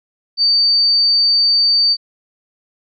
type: tone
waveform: sine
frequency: 4600 Hz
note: D8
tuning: 37 cents flat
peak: -10 dBFS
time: 0.37-1.97 s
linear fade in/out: 50 ms
effects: none